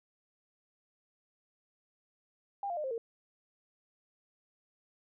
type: tone with pitch steps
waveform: sine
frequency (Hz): 800 / 696.4 / 606.3 / 527.8 / 459.5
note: G5 / F5 / D#5 / C5 / A#4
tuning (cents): +35 / -5 / -45 / +15 / -25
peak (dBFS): -33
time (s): 2.63-2.98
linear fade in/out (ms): 2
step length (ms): 70
effects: none